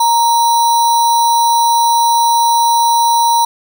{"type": "tone with sample-and-hold", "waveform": "sine", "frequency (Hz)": 932.3, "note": "A#5", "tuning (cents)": 0, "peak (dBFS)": -8, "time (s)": [0, 3.45], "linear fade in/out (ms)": 5, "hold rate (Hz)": 4900, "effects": []}